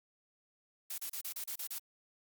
blue noise bursts, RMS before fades -40 dBFS, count 8, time 0.9-1.786 s, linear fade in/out 5 ms, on 81 ms, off 34 ms, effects Opus 48 kbps

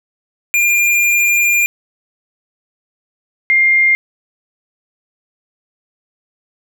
square / sine tone pair in turn, 2402 / 2113 Hz, D7 / C7, +38 / +16 cents, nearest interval major second, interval 222 cents, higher first, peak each -11 / -8 dBFS, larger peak second, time 0.54-1.66 / 3.5-3.95 s, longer first, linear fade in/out 0 ms, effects none

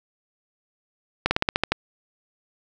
slowing click train, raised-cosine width 0.3 ms, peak -3 dBFS, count 8, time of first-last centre 1.26-1.72 s, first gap 50 ms, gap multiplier 1.09, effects none

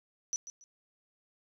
sine tone with echo, 5920 Hz, F#8, in tune, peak -30 dBFS, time 0.33-0.36 s, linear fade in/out 0 ms, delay 140 ms, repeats 2, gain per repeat -12 dB, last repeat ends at 0.64 s, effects none

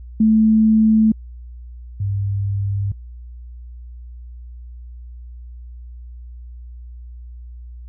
sine tone pair in turn, 218.9 / 99.73 Hz, A3 / G2, -9 / +30 cents, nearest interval octave + major second, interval 1361 cents, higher first, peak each -10 / -18 dBFS, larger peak first, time 0.2-1.12 / 2-2.92 s, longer neither, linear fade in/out 5 ms, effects added 60 Hz sine -33 dBFS peak until 7.88 s

